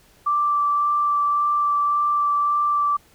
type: tone with vibrato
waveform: sine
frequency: 1170 Hz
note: D6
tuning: 7 cents flat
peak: -17 dBFS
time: 0.26-2.97 s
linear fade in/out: 10 ms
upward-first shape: sine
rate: 1.8 Hz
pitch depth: 9 cents each way
effects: pink hiss -55 dBFS RMS until 3.14 s